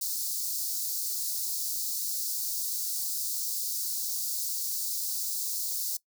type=high-pass noise; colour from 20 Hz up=white; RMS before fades=-32 dBFS; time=0.01-5.97 s; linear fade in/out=5 ms; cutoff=4300 Hz; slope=48 dB/octave; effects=noise-tail reverb RT60 0.1 s tail -20 dB re dry